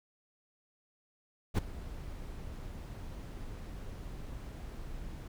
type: noise with ADSR envelope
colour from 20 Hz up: brown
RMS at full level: -24 dBFS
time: 1.54-5.28 s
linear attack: 40 ms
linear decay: 12 ms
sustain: -19 dB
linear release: 6 ms
effects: none